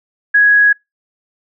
sine tone, 1665 Hz, G#6, 4 cents sharp, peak -6 dBFS, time 0.34-0.73 s, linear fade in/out 10 ms, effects noise-tail reverb RT60 0.2 s tail -26 dB re dry

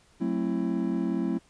triangle chord, F# half-diminished seventh, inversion none, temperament just, 185 / 222 / 266.4 / 333 Hz, F#3 / A3 / C4 / E4, 0 / +16 / +31 / +18 cents, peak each -29 dBFS, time 0.2-1.39 s, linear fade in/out 20 ms, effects pink hiss -61 dBFS RMS until 1.49 s + resampled to 22050 Hz

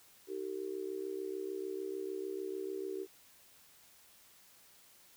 sine tone with amplitude modulation, 383.9 Hz, G4, 36 cents flat, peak -33 dBFS, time 0.27-3.07 s, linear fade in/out 50 ms, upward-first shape sine, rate 66.7 Hz, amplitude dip 90%, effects white hiss -62 dBFS RMS until 5.16 s

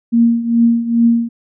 sine tone with tremolo, 233.1 Hz, A#3, in tune, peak -6 dBFS, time 0.12-1.29 s, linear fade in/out 20 ms, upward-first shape triangle, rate 2.4 Hz, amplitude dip 80%, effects none

